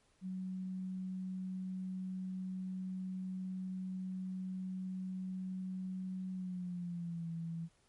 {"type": "tone with pitch glide", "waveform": "sine", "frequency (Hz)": [186.4, 166.06], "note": ["F#3", "E3"], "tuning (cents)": [13, 13], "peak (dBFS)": -38, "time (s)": [0.21, 7.69], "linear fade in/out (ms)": 50, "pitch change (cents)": -200, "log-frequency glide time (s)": [6.33, 7.29], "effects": ["pink hiss -72 dBFS RMS until 7.88 s", "MP3 48 kbps"]}